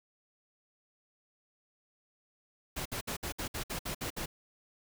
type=noise bursts; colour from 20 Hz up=pink; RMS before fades=-37 dBFS; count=10; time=2.76-4.26 s; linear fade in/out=10 ms; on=96 ms; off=60 ms; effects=none